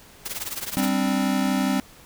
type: noise with tremolo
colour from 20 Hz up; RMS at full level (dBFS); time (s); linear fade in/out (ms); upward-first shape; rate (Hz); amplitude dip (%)
white; -28; 0.25-0.89; 10; triangle; 19; 90
type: chord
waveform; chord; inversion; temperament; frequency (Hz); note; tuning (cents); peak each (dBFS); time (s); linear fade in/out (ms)
square; G suspended fourth; none; equal; 196 / 261.6 / 293.7; G3 / C4 / D4; 0 / 0 / 0; -25 / -24 / -30; 0.77-1.8; 0
effects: pink hiss -49 dBFS RMS until 2.05 s